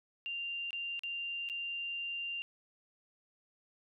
sine tone with dropouts, 2785 Hz, F7, 5 cents flat, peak -36 dBFS, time 0.26-2.42 s, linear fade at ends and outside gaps 0 ms, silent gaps 0.707-0.73 / 0.993-1.035 / 1.489-1.498 s, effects none

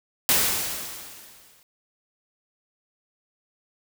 white noise with exponential decay, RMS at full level -18 dBFS, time 0.29-1.63 s, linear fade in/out 1 ms, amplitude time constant 290 ms, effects none

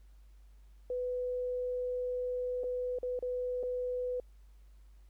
sine tone with dropouts, 498.3 Hz, B4, 15 cents sharp, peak -32 dBFS, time 0.9-4.2 s, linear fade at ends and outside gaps 2 ms, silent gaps 2.635-2.64 / 2.987-3.03 / 3.191-3.225 / 3.63-3.634 s, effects added 50 Hz sine -54 dBFS peak until 5.09 s + pink hiss -74 dBFS RMS until 5.09 s

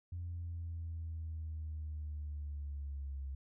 sine linear sweep, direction down, 87.31 to 67.5 Hz, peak -38 dBFS, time 0.12-3.35 s, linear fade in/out 5 ms, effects tanh soft clip ceiling -35 dBFS

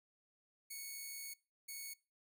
5% pulse tone bursts at uneven times, 2217 Hz, C#7, in tune, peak -35 dBFS, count 2, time 0.7-1.34 / 1.68-1.94 s, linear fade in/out 10 ms, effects noise-tail reverb RT60 0.3 s tail -22 dB re dry

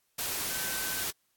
sine tone in noise, 1534 Hz, G6, 38 cents flat, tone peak -40 dBFS, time 0.5-1.04 s, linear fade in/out 10 ms, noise white, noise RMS -33 dBFS, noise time 0.18-1.11 s, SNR -10 dB, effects white hiss -74 dBFS RMS until 1.36 s + AAC 64 kbps

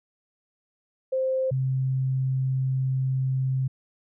sine tone pair in turn, 523.3 / 131.62 Hz, C5 / C3, 0 / +11 cents, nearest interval 2 octaves, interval 2389 cents, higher first, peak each -22 dBFS, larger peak neither, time 1.12-1.51 / 1.51-3.68 s, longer second, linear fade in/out 10 ms, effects none

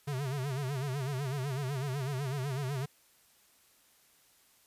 square tone with vibrato, 136 Hz, C#3, 33 cents flat, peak -33 dBFS, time 0.07-2.86 s, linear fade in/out 10 ms, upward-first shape sine, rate 8 Hz, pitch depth 130 cents each way, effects white hiss -65 dBFS RMS until 4.66 s + resampled to 32000 Hz

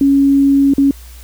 sine tone with dropouts, 277.2 Hz, C#4, in tune, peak -7 dBFS, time 0.01-0.91 s, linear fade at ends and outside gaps 2 ms, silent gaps 0.737-0.781 s, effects added 60 Hz sine -33 dBFS peak until 1.23 s + white hiss -42 dBFS RMS until 1.23 s

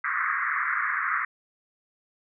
pink band-pass noise, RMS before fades -27 dBFS, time 0.04-1.25 s, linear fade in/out 5 ms, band 1100 to 2100 Hz, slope 96 dB/octave, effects none

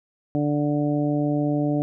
harmonic tone, 147 Hz, D3, 2 cents sharp, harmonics 1 / 2 / 3 / 4 / 5, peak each -25 / -22 / -33 / -29 / -34 dBFS, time 0.35-1.82 s, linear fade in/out 0 ms, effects none

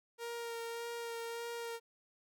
sawtooth tone with vibrato, 466.2 Hz, A#4, in tune, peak -36 dBFS, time 0.18-1.8 s, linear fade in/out 50 ms, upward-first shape sine, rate 1.7 Hz, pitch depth 15 cents each way, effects none

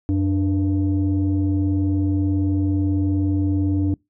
sine tone pair together, 91.76 / 293.7 Hz, F#2 / D4, -14 / 0 cents, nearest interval octave + minor sixth, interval 2014 cents, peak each -18 dBFS, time 0.09-3.94 s, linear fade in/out 0 ms, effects noise-tail reverb RT60 0.2 s tail -26 dB re dry + tanh soft clip ceiling -13 dBFS

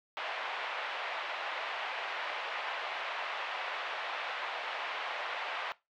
pink band-pass noise, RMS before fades -38 dBFS, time 0.17-5.72 s, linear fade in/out 0 ms, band 640 to 3200 Hz, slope 24 dB/octave, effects noise-tail reverb RT60 0.2 s tail -18 dB re dry

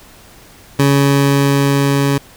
20% pulse tone with level ramp, 139.9 Hz, C#3, 16 cents sharp, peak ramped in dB -4 to -7 dBFS, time 0.79-2.18 s, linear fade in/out 5 ms, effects pink hiss -42 dBFS RMS until 2.36 s

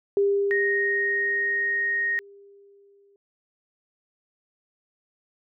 sine tone with exponential decay, 400.3 Hz, G4, 36 cents sharp, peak -17 dBFS, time 0.17-3.16 s, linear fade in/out 1 ms, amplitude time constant 650 ms
sine tone, 1864.7 Hz, A#6, in tune, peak -22 dBFS, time 0.51-2.19 s, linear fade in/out 0 ms
effects none

